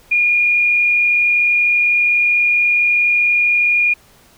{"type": "tone with frequency modulation", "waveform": "sine", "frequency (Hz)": 2428, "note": "D#7", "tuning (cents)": -43, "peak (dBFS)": -11, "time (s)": [0.11, 3.94], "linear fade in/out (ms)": 10, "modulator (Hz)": 35.6, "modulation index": 0.67, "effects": ["pink hiss -49 dBFS RMS until 4.37 s"]}